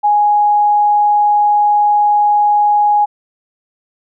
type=tone; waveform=sine; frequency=830.6 Hz; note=G#5; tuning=in tune; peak=-8 dBFS; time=0.03-3.06 s; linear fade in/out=20 ms; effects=none